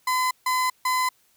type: tone bursts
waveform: 35% pulse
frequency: 1016 Hz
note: B5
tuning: 49 cents sharp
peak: -19 dBFS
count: 3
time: 0.07-1.09 s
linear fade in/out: 5 ms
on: 240 ms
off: 150 ms
effects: white hiss -63 dBFS RMS until 1.36 s